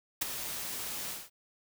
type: noise with ADSR envelope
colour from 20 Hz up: white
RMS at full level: -28 dBFS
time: 0.21-1.3 s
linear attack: 10 ms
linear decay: 15 ms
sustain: -10 dB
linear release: 210 ms
effects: none